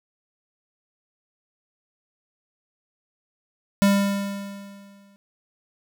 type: tone with exponential decay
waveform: square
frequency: 199.4 Hz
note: G3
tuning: 30 cents sharp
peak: -14 dBFS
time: 3.82-5.16 s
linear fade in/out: 0 ms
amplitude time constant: 290 ms
effects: none